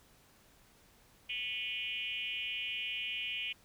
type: tone with frequency modulation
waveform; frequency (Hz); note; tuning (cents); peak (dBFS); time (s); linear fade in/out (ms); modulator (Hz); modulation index
sine; 2700; E7; +41; -35; 1.29-3.53; 10; 245; 1.8
effects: pink hiss -64 dBFS RMS until 3.64 s